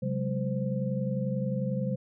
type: tone cluster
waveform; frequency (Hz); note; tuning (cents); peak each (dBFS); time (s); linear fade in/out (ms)
sine; 133.9 / 185.2 / 205.1 / 518; C3 / F#3 / G#3 / C5; +40 / +2 / -21 / -17; -31 / -33 / -33 / -35; 0.02-1.96; 10
effects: none